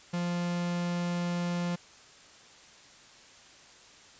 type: tone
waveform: 45% pulse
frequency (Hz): 174.5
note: F3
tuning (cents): -1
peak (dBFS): -29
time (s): 0.13-1.76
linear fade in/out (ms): 10
effects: white hiss -54 dBFS RMS until 4.19 s + resampled to 16000 Hz